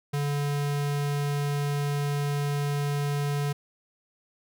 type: tone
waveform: square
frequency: 144 Hz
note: D3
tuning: 34 cents flat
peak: -26 dBFS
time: 0.13-3.53 s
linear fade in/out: 10 ms
effects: none